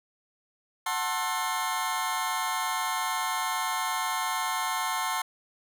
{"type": "chord", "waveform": "sawtooth", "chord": "F# half-diminished seventh", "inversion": "none", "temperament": "just", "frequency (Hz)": [740, 888, 1065.6, 1332], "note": ["F#5", "A5", "C6", "E6"], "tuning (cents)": [0, 16, 31, 18], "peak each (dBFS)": [-31, -28, -27, -32], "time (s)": [0.86, 5.22], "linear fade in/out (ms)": 5, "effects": []}